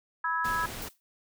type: chord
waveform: sine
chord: E major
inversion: second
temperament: equal with one note detuned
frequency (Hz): 987.8 / 1298.1 / 1661.2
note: B5 / E6 / G#6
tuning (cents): 0 / -27 / 0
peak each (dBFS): -31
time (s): 0.24-0.66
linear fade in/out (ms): 5
type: noise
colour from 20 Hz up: pink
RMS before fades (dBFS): -39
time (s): 0.44-0.89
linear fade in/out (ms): 10
type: noise with exponential decay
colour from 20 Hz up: blue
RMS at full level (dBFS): -37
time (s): 0.82-1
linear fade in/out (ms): 0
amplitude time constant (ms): 37
effects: none